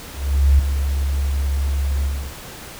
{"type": "tone with ADSR envelope", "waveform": "sine", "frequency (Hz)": 69.3, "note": "C#2", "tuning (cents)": 0, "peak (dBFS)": -8, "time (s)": [0.13, 2.34], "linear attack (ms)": 460, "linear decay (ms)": 6, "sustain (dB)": -9, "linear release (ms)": 290, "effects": ["pink hiss -36 dBFS RMS until 2.79 s"]}